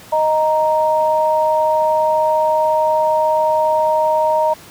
sine tone pair together, 622.3 / 932.4 Hz, D#5 / A#5, 0 / 0 cents, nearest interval perfect fifth, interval 700 cents, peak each -15 / -15 dBFS, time 0.12-4.54 s, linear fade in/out 10 ms, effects pink hiss -40 dBFS RMS until 4.7 s + high-pass 80 Hz 12 dB/octave

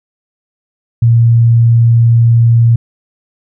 sine tone, 116.54 Hz, A#2, in tune, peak -4 dBFS, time 1.02-2.76 s, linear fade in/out 5 ms, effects none

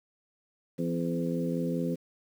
harmonic tone with a mistuned harmonic, 85 Hz, F2, 46 cents flat, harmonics 2 / 3 / 4 / 5 / 6, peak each -31 / -32 / -38 / -38 / -36 dBFS, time 0.78-1.96 s, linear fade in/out 20 ms, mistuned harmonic 4, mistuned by -20 cents, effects 9-bit

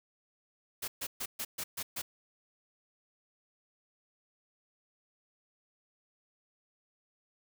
white noise bursts, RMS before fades -37 dBFS, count 7, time 0.82-2.02 s, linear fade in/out 10 ms, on 60 ms, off 130 ms, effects none

